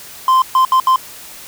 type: tone bursts at uneven times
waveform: triangle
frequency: 1040 Hz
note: C6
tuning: 11 cents flat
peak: -6 dBFS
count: 4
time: 0.28-0.42 / 0.55-0.65 / 0.72-0.8 / 0.87-0.96 s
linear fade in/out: 2 ms
effects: white hiss -35 dBFS RMS until 1.47 s